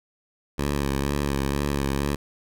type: tone with vibrato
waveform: 10% pulse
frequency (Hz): 70.2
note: C#2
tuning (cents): +22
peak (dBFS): -15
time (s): 0.58-2.16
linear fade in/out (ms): 10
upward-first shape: sine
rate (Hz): 2.1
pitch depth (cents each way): 42
effects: none